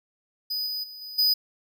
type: tone with level steps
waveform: square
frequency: 4978 Hz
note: D#8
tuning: in tune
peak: -27 / -29 / -40 / -37 / -19 dBFS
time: 0.5-1.34 s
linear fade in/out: 10 ms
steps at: 0.66 / 0.83 / 1.01 / 1.18 s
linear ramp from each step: 10 ms
effects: none